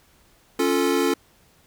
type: chord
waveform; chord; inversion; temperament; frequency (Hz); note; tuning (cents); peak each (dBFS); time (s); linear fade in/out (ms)
square; Db augmented; none; equal; 277.2 / 349.2 / 440; Db4 / F4 / A4; 0 / 0 / 0; -24; 0.59-1.14; 5
effects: pink hiss -58 dBFS RMS until 1.66 s